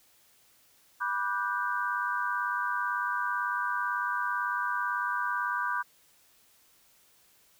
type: chord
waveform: sine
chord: G major seventh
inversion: first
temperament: just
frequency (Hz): 980 / 1176 / 1470 / 1568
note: B5 / D6 / F#6 / G6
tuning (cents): -14 / +2 / -12 / 0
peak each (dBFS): -33 / -33 / -35 / -33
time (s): 1-5.83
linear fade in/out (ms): 20
effects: white hiss -63 dBFS RMS until 7.59 s